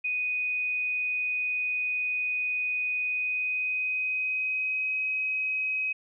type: tone with pitch glide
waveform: sine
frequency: 2489 to 2533 Hz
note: D#7 to D#7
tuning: 0 to +30 cents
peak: -26 dBFS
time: 0.04-5.93 s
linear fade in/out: 10 ms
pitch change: +30 cents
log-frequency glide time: 3.01-5 s
effects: none